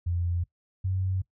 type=tone pair in turn; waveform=sine; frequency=86.8 / 94.01 Hz; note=F2 / F#2; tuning=-10 / +28 cents; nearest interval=minor second; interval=138 cents; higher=second; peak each=-25 dBFS; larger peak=neither; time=0.06-0.44 / 0.84-1.22 s; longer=neither; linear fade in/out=10 ms; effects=noise-tail reverb RT60 0.1 s tail -19 dB re dry